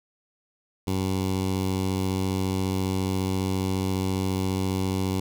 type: tone with notch filter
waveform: 15% pulse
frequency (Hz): 94.6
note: F#2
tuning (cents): +39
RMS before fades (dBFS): -26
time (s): 0.87-5.2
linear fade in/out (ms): 5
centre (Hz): 1600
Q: 1.3
effects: none